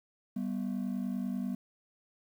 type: ring-modulated tone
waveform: triangle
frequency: 219.7 Hz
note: A3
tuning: 2 cents flat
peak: -26 dBFS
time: 0.36-1.55 s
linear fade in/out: 5 ms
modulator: 25.1 Hz
effects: tanh soft clip ceiling -24 dBFS + 10-bit